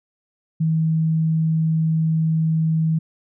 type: tone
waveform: sine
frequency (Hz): 160.2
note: E3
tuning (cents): -49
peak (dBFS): -16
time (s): 0.6-2.99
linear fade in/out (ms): 10
effects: none